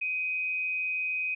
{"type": "tone pair together", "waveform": "sine", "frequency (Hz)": [2333, 2506], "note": ["D7", "D#7"], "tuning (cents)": [-12, 12], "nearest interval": "minor second", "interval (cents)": 124, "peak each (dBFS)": [-40, -28], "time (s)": [0.01, 1.35], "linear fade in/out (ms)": 10, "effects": []}